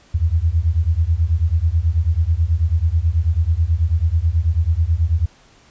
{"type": "beating tone pair", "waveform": "sine", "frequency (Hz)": [77.78, 86.98], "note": ["D#2", "F2"], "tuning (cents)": [0, -6], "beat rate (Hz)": 9.2, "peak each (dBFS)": [-17, -17], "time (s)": [0.14, 5.26], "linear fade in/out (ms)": 10, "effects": ["pink hiss -51 dBFS RMS until 5.7 s", "resampled to 16000 Hz"]}